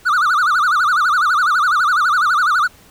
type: tone with vibrato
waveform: triangle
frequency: 1318.5 Hz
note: E6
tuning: in tune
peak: -10 dBFS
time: 0.05-2.68 s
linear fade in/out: 20 ms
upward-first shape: sine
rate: 12 Hz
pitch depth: 220 cents each way
effects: pink hiss -47 dBFS RMS until 2.9 s